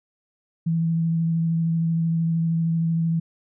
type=tone with vibrato; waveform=sine; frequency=164.81 Hz; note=E3; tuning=in tune; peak=-19 dBFS; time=0.66-3.2 s; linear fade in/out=10 ms; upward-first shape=triangle; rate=13 Hz; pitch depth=18 cents each way; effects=none